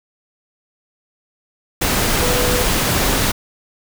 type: tone in noise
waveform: sine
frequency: 493.9 Hz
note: B4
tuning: in tune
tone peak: -20 dBFS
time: 2.21-2.63 s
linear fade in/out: 10 ms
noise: pink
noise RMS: -17 dBFS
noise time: 1.81-3.32 s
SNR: -6 dB
effects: none